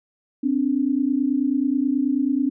sine tone pair together, 259.1 / 288.4 Hz, C4 / D4, -17 / -31 cents, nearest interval major second, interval 186 cents, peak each -21 dBFS, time 0.43-2.5 s, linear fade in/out 10 ms, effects none

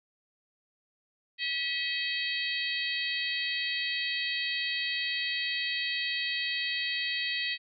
harmonic tone with a mistuned harmonic, 638 Hz, D#5, 43 cents sharp, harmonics 3 / 4 / 5 / 6 / 7, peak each -34 / -35 / -36 / -37 / -37 dBFS, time 1.38-7.58 s, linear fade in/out 50 ms, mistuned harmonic 3, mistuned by +31 cents, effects none

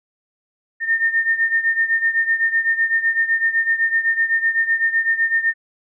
sine beating tone pair, 1817 / 1824.9 Hz, A#6 / A#6, -45 / -37 cents, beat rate 7.9 Hz, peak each -17 / -21 dBFS, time 0.8-5.54 s, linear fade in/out 50 ms, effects none

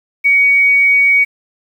sine tone, 2248 Hz, C#7, 24 cents sharp, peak -7 dBFS, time 0.24-1.25 s, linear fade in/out 20 ms, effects 7-bit

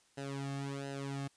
sawtooth tone with flanger, 138.59 Hz, C#3, in tune, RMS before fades -40 dBFS, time 0.17-1.28 s, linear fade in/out 10 ms, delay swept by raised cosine 0.87 to 2.07 ms, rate 1.4 Hz, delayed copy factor -1, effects white hiss -69 dBFS RMS until 1.36 s + resampled to 22050 Hz

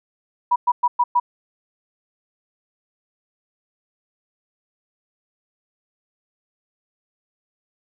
sine tone bursts, 973 Hz, B5, 26 cents flat, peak -13 dBFS, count 5, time 0.51-1.2 s, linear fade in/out 10 ms, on 50 ms, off 110 ms, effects none

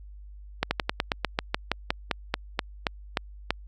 slowing click train, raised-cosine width 0.3 ms, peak -7 dBFS, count 17, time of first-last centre 0.63-3.506 s, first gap 80 ms, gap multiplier 1.1, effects added 50 Hz sine -42 dBFS peak until 3.67 s + Opus 48 kbps

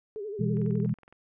sine tone with vibrato, 415.3 Hz, G#4, in tune, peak -33 dBFS, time 0.16-0.86 s, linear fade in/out 0 ms, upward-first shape sine, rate 12 Hz, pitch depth 98 cents each way
sine chord, E major, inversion second, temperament equal with one note detuned, 123.47 / 164.81 / 203.5 Hz, B2 / E3 / G#3, 0 / 0 / -35 cents, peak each -29 dBFS, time 0.39-0.94 s, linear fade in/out 10 ms
click train, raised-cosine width 0.5 ms, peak -38 dBFS, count 13, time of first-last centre 0.57-1.126 s, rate 21.6 Hz
effects none

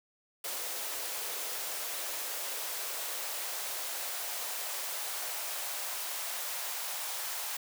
white noise with high-pass filter sweep, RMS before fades -37 dBFS, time 0.44-7.57 s, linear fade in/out 5 ms, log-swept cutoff 470 to 750 Hz, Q 1.5, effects none

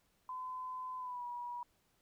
sine tone with pitch glide, 1018 to 967.5 Hz, C6 to B5, -48 to -36 cents, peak -40 dBFS, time 0.29-1.63 s, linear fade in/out 2 ms, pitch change -88 cents, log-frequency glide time 0.98-1.25 s, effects pink hiss -75 dBFS RMS until 2.01 s

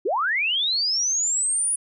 sine linear sweep, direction up, 311.1 to 9900 Hz, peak -20 dBFS, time 0.05-1.76 s, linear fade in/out 10 ms, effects none

